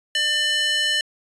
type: tone with high-pass filter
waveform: square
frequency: 598 Hz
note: D5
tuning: 31 cents sharp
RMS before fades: -21 dBFS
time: 0.15-1.01 s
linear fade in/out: 2 ms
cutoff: 2400 Hz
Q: 7.5
effects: resampled to 22050 Hz